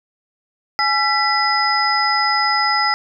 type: tone cluster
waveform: sine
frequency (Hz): 838 / 1350 / 1975 / 5030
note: G#5 / E6 / B6 / D#8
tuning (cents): +15 / +41 / 0 / +18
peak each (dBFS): -20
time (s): 0.79-2.94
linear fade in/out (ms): 0
effects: none